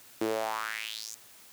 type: tone with high-pass filter sweep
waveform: sawtooth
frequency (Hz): 110.1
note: A2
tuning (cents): +2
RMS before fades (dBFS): -34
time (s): 0.21-1.15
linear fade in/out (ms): 5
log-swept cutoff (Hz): 320 to 7200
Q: 4
effects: white hiss -54 dBFS RMS until 1.52 s + high-pass 60 Hz 12 dB/octave